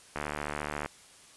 click train, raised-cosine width 0.5 ms, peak -18 dBFS, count 53, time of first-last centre 0.16-0.86 s, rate 74.3 Hz, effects white hiss -55 dBFS RMS until 1.36 s + resampled to 24000 Hz

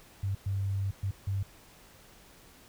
sine tone bursts at uneven times, 98 Hz, G2, in tune, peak -28 dBFS, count 4, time 0.23-0.35 / 0.46-0.91 / 1.03-1.11 / 1.27-1.43 s, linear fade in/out 5 ms, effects pink hiss -56 dBFS RMS until 2.68 s

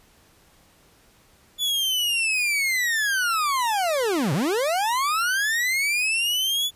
40% pulse linear two-way sweep, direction down then up, 3470 to 123.47 to 3470 Hz, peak -20 dBFS, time 1.58-6.71 s, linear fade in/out 50 ms, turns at 4.33 s, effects pink hiss -57 dBFS RMS until 6.75 s + resampled to 32000 Hz

